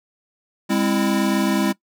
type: chord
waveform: square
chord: Ab augmented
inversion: none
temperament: equal with one note detuned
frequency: 202.8 / 261.6 / 329.6 Hz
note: Ab3 / C4 / E4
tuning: -41 / 0 / 0 cents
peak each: -21 / -24 / -23 dBFS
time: 0.69-1.73 s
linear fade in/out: 20 ms
effects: noise-tail reverb RT60 0.1 s tail -20 dB re dry